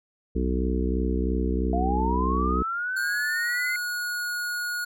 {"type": "harmonic tone", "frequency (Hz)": 63, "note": "B1", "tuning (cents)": 35, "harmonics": [1, 3, 4, 5, 6, 7], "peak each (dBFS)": [-25, -30, -31, -32, -33, -33], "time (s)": [0.35, 2.63], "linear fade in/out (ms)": 10}
{"type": "linear sweep", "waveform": "sine", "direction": "up", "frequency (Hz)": [677, 2093], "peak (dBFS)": -26, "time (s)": [1.73, 3.76], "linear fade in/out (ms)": 2}
{"type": "tone with pitch glide", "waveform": "square", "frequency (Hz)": [1454, 1445.6], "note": ["F#6", "F#6"], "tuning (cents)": [-31, -41], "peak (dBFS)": -28, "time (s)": [2.96, 4.85], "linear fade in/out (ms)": 10, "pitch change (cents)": -10, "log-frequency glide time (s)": [3.57, 4.33]}
{"effects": []}